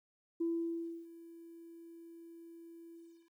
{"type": "tone with ADSR envelope", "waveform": "sine", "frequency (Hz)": 334.4, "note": "E4", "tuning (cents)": 25, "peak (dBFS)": -30, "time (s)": [0.4, 3.31], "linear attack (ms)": 11, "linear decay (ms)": 640, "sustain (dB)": -20, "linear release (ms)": 360, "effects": ["tanh soft clip ceiling -26 dBFS", "12-bit"]}